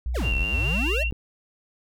sine tone with pitch glide, 60.9 to 58.32 Hz, B1 to A#1, -24 to +1 cents, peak -24 dBFS, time 0.06-1.11 s, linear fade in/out 0 ms, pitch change -75 cents, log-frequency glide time 0.18-0.46 s
square exponential two-way sweep, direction down then up, 808 to 30.87 to 677 Hz, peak -28 dBFS, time 0.14-1.04 s, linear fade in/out 20 ms, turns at 0.34 s
sine tone with vibrato, 2749 Hz, F7, 28 cents flat, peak -25 dBFS, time 0.22-1.11 s, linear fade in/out 50 ms, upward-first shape square, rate 4.7 Hz, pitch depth 17 cents each way
click, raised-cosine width 3 ms, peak -24 dBFS, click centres 1.125 s
effects none

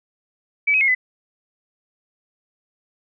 sine tone with pitch steps, 2295 / 2538 / 2159 / 2013 Hz, D7 / D#7 / C#7 / B6, -40 / +34 / -46 / +33 cents, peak -14 dBFS, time 0.67-0.95 s, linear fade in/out 10 ms, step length 70 ms, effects none

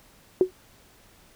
sine tone with exponential decay, 370 Hz, F#4, in tune, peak -11 dBFS, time 0.41-0.51 s, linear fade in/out 1 ms, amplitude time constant 20 ms, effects pink hiss -56 dBFS RMS until 1.35 s

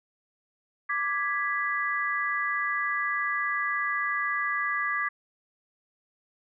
sine chord, G# diminished, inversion second, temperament equal, 1174.7 / 1661.2 / 1975.5 Hz, D6 / G#6 / B6, 0 / 0 / 0 cents, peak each -30 dBFS, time 0.89-5.09 s, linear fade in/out 10 ms, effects none

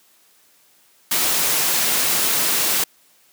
white noise, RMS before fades -19 dBFS, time 1.11-2.84 s, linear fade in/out 5 ms, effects white hiss -56 dBFS RMS until 3.32 s + high-pass 150 Hz 12 dB/octave

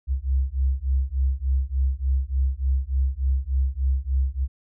sine beating tone pair, 64.8 / 68.2 Hz, C2 / C#2, -16 / -28 cents, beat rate 3.4 Hz, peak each -23 dBFS, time 0.07-4.48 s, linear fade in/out 50 ms, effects none

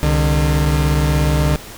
40% pulse tone pair together, 67 / 150.59 Hz, C2 / D3, +42 / +44 cents, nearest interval octave + major second, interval 1402 cents, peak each -15 dBFS, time 0.03-1.56 s, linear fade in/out 0 ms, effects pink hiss -35 dBFS RMS until 1.77 s

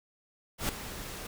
pink noise with ADSR envelope, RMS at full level -29 dBFS, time 0.58-1.27 s, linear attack 110 ms, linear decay 3 ms, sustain -12 dB, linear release 4 ms, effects none

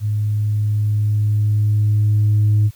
sine tone with level ramp, 105.4 Hz, G#2, 26 cents sharp, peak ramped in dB -16 to -9 dBFS, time 0-2.71 s, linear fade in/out 50 ms, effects tanh soft clip ceiling -9 dBFS + white hiss -51 dBFS RMS until 2.75 s

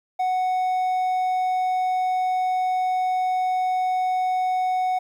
triangle tone, 740 Hz, F#5, in tune, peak -18 dBFS, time 0.19-4.99 s, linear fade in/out 10 ms, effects 10-bit

